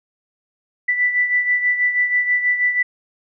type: beating tone pair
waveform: sine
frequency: 1975.5 / 1981.7 Hz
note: B6 / B6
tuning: 0 / +5 cents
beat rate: 6.2 Hz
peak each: -16 / -23 dBFS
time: 0.88-2.83 s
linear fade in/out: 10 ms
effects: none